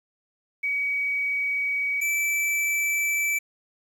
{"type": "tone pair in turn", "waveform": ["sine", "square"], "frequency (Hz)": [2264, 2318], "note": ["C#7", "D7"], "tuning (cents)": [36, -23], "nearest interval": "unison", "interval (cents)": 41, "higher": "second", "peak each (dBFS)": -23, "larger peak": "neither", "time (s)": [[0.63, 2.01], [2.01, 3.39]], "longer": "neither", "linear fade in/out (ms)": 10, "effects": ["9-bit"]}